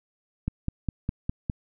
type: click train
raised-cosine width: 5 ms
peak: -14 dBFS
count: 6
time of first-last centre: 0.48-1.498 s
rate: 4.91 Hz
effects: none